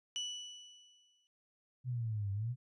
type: tone with exponential decay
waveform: 35% pulse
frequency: 2960 Hz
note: F#7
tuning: in tune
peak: -33 dBFS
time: 0.16-1.27 s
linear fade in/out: 0 ms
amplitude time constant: 240 ms
type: exponential two-way sweep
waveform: sine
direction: down then up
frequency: 128.9 to 97.3 to 128.9 Hz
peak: -34 dBFS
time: 1.84-2.56 s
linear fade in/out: 50 ms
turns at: 2.32 s
effects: resampled to 22050 Hz